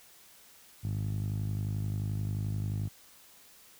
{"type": "tone with band-pass filter", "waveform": "10% pulse", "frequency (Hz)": 51.4, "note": "G#1", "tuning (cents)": -17, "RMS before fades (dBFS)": -33, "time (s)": [0.83, 2.89], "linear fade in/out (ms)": 20, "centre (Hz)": 110, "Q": 2.8, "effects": ["white hiss -57 dBFS RMS until 3.79 s"]}